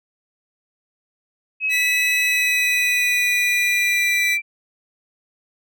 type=tone with pitch glide; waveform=sine; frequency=2560 to 2348 Hz; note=D#7 to D7; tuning=+49 to -1 cents; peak=-18 dBFS; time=1.6-4.42 s; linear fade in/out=50 ms; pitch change=-150 cents; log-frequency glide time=2.25-4.28 s
type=tone; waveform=sawtooth; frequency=1975.5 Hz; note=B6; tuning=in tune; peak=-17 dBFS; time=1.69-4.38 s; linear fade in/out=50 ms
effects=none